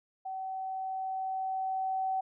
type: tone with level ramp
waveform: sine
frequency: 761 Hz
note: F#5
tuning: 48 cents sharp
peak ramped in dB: -35 to -28 dBFS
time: 0.25-2.21 s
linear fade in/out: 10 ms
effects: none